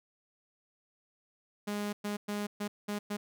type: tone bursts at uneven times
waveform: sawtooth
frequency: 206.4 Hz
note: G#3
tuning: 10 cents flat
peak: -29 dBFS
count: 6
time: 1.67-1.93 / 2.04-2.17 / 2.28-2.47 / 2.6-2.68 / 2.88-2.99 / 3.1-3.17 s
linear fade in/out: 10 ms
effects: none